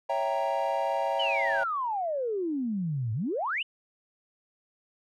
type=chord; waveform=triangle; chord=C# diminished seventh; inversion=none; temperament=equal; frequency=554.4 / 659.3 / 784 / 932.3 Hz; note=C#5 / E5 / G5 / Bb5; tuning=0 / 0 / 0 / 0 cents; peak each=-29 dBFS; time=0.09-1.64 s; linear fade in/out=10 ms
type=exponential two-way sweep; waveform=sine; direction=down then up; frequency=3093 to 104.9 to 3093 Hz; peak=-27 dBFS; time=1.19-3.63 s; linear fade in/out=10 ms; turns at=3.13 s
effects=tanh soft clip ceiling -16 dBFS